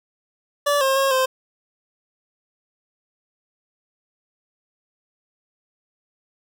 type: tone with pitch steps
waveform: 25% pulse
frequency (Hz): 577 / 535 / 543 / 521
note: D5 / C5 / C#5 / C5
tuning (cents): -31 / +38 / -36 / -7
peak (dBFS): -13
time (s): 0.66-1.26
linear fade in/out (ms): 10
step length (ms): 150
effects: none